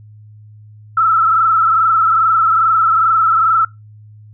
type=tone with frequency modulation; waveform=sine; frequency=1318.5 Hz; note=E6; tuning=in tune; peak=-9 dBFS; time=0.97-3.65 s; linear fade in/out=5 ms; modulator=22.4 Hz; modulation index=2.1; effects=noise-tail reverb RT60 0.2 s tail -22 dB re dry + added 106 Hz sine -37 dBFS peak until 4.33 s